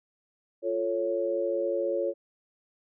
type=chord; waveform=sine; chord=F augmented; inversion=none; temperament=equal; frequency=349.2 / 440 / 554.4 Hz; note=F4 / A4 / C#5; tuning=0 / 0 / 0 cents; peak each=-31 / -32 / -28 dBFS; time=0.62-2.14 s; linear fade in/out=50 ms; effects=none